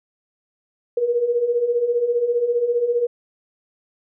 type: beating tone pair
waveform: sine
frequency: 466.2 / 481.2 Hz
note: A#4 / B4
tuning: 0 / -45 cents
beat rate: 15 Hz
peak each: -24 / -18 dBFS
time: 0.97-3.07 s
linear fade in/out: 5 ms
effects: none